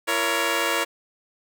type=chord; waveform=10% pulse; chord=A# diminished; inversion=second; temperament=just; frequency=335.6 / 466.2 / 559.4 Hz; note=E4 / A#4 / C#5; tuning=+31 / 0 / +16 cents; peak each=-19 / -18 / -17 dBFS; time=0.07-0.85 s; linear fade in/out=20 ms; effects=none